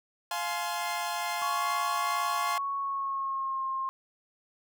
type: chord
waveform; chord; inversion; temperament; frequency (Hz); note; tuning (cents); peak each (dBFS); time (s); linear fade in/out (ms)
sawtooth; F minor; none; equal with one note detuned; 698.5 / 847.6 / 1046.5; F5 / Ab5 / C6; 0 / +35 / 0; -31; 0.31-2.58; 2
type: tone with pitch glide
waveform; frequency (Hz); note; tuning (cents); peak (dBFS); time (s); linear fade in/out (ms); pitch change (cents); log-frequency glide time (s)
sine; 1108.7 to 1065.4; C#6 to C6; 0 to +31; -29; 1.42-3.89; 0; -69; 2.77-3.64
effects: none